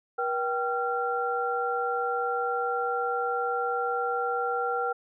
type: tone cluster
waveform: sine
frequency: 480.7 / 777 / 1376 Hz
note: B4 / G5 / F6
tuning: -47 / -16 / -26 cents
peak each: -30 dBFS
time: 0.18-4.93 s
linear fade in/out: 10 ms
effects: none